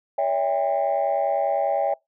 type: tone cluster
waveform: sine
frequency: 565 / 655 / 800 Hz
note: C#5 / E5 / G5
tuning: +33 / -11 / +35 cents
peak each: -23 dBFS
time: 0.18-1.94 s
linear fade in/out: 5 ms
effects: noise-tail reverb RT60 0.2 s tail -26 dB re dry + tanh soft clip ceiling -14 dBFS